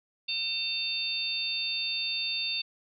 harmonic tone, 900 Hz, A5, 39 cents sharp, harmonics 3 / 4 / 5, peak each -33 / -33 / -33 dBFS, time 0.28-2.62 s, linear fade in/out 10 ms, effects none

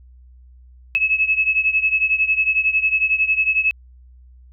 sine beating tone pair, 2582 / 2593 Hz, E7 / E7, -37 / -29 cents, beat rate 11 Hz, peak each -17 / -20 dBFS, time 0.95-3.71 s, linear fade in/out 0 ms, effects added 62 Hz sine -43 dBFS peak until 4.52 s

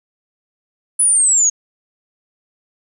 sine linear sweep, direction down, 10070 to 6500 Hz, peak -10 dBFS, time 0.99-1.5 s, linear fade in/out 10 ms, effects none

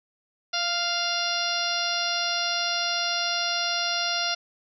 harmonic tone with a mistuned harmonic, 698.5 Hz, F5, in tune, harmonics 1 / 2 / 3 / 4 / 5 / 6 / 7 / 8, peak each -32 / -31 / -37 / -32 / -33 / -32 / -32 / -32 dBFS, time 0.53-4.35 s, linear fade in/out 10 ms, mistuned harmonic 1, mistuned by -23 cents, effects none

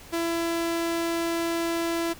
sawtooth tone, 335 Hz, E4, 28 cents sharp, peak -21 dBFS, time 0.12-2.14 s, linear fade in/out 20 ms, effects pink hiss -47 dBFS RMS until 2.19 s

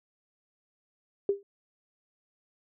sine tone with exponential decay, 399.7 Hz, G4, 34 cents sharp, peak -19 dBFS, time 1.29-1.43 s, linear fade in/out 2 ms, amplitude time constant 30 ms, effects none

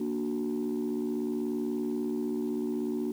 sine chord, Bb augmented, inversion none, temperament equal, 233.1 / 293.7 / 370 Hz, Bb3 / D4 / F#4, 0 / 0 / 0 cents, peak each -31 / -32 / -32 dBFS, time 0-3.12 s, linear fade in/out 5 ms, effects tanh soft clip ceiling -24 dBFS + 9-bit

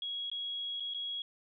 sine tone with dropouts, 3318 Hz, G#7, 2 cents flat, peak -35 dBFS, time 0.02-1.22 s, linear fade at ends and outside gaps 2 ms, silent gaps 0.3-0.315 / 0.799-0.804 / 0.938-0.945 s, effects none

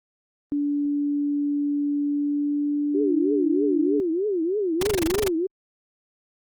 sine tone with pitch glide, 289 to 292.5 Hz, D4 to D4, -28 to -7 cents, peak -21 dBFS, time 0.52-4 s, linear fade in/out 0 ms, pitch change +21 cents, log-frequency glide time 2.05-2.96 s
sine tone with vibrato, 369.2 Hz, F#4, 4 cents flat, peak -21 dBFS, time 2.94-5.47 s, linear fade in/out 10 ms, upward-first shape triangle, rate 3.2 Hz, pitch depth 290 cents each way
pink noise bursts, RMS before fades -25 dBFS, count 12, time 4.81-5.281 s, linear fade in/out 5 ms, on 20 ms, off 21 ms
effects Opus 32 kbps

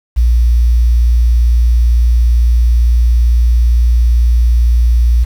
sine tone with quantisation, 58.9 Hz, A#1, 19 cents sharp, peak -6 dBFS, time 0.16-5.25 s, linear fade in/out 20 ms, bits 6, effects none

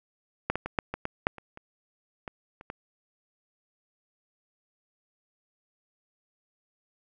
clicks, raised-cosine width 0.5 ms, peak -10 / -14 / -18 / -9 / -17 / -15 / -7 / -28 / -28 / -21 / -30 / -21 dBFS, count 12, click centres 0.5 / 0.556 / 0.66 / 0.788 / 0.94 / 1.054 / 1.269 / 1.383 / 1.574 / 2.278 / 2.611 / 2.701 s, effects none

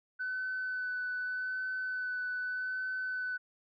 sine tone with vibrato, 1505 Hz, F#6, 29 cents sharp, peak -32 dBFS, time 0.19-3.38 s, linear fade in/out 20 ms, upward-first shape sine, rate 0.83 Hz, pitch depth 13 cents each way, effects tanh soft clip ceiling -29 dBFS

